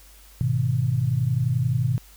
sine chord, G# minor, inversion none, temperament just, 103.83 / 124.59 / 155.74 Hz, G#2 / B2 / D#3, 0 / +16 / +2 cents, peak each -27 / -21 / -27 dBFS, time 0.41-1.98 s, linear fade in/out 0 ms, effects added 50 Hz sine -49 dBFS peak until 2.16 s + white hiss -52 dBFS RMS until 2.16 s

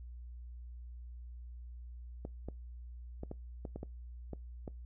clicks, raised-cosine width 2 ms, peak -28 dBFS, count 9, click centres 2.251 / 2.486 / 3.234 / 3.314 / 3.652 / 3.76 / 3.831 / 4.333 / 4.678 s, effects noise-tail reverb RT60 0.2 s tail -23 dB re dry + added 60 Hz sine -45 dBFS peak until 4.85 s

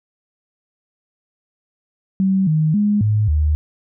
sine tone with pitch steps, 191.5 / 155.8 / 207.2 / 106.4 / 75.8 Hz, G3 / D#3 / G#3 / G#2 / D#2, -40 / +3 / -4 / +42 / -45 cents, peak -13 dBFS, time 2.2-3.55 s, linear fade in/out 0 ms, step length 270 ms, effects none

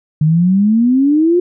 sine exponential sweep, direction up, 149.7 to 361.7 Hz, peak -8 dBFS, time 0.21-1.4 s, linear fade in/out 5 ms, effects none

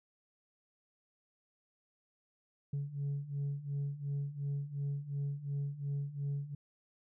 sine beating tone pair, 140 / 142.8 Hz, C#3 / D3, +18 / -48 cents, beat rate 2.8 Hz, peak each -38 / -35 dBFS, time 2.73-6.55 s, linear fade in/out 5 ms, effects tanh soft clip ceiling -31 dBFS

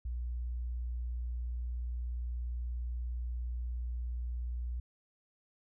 sine tone with vibrato, 60.2 Hz, B1, 44 cents flat, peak -34 dBFS, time 0.05-4.8 s, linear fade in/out 5 ms, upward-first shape sine, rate 17 Hz, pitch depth 8 cents each way, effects none

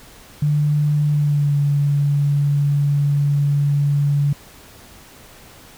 sine tone with pitch glide, 148.2 to 143.4 Hz, D3 to D3, +16 to -41 cents, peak -14 dBFS, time 0.42-4.33 s, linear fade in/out 5 ms, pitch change -57 cents, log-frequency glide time 1.1-1.57 s, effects pink hiss -44 dBFS RMS until 5.77 s

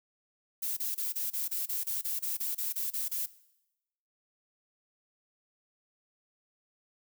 violet noise bursts, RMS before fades -33 dBFS, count 15, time 0.62-3.262 s, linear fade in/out 10 ms, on 150 ms, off 28 ms, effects noise-tail reverb RT60 0.9 s tail -19 dB re dry

